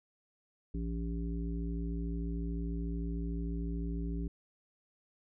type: harmonic tone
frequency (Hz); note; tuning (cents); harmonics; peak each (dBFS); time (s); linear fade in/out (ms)
56.8; A#1; -44; 1 / 3 / 5 / 7; -35 / -39 / -42 / -48; 0.74-4.28; 5
effects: none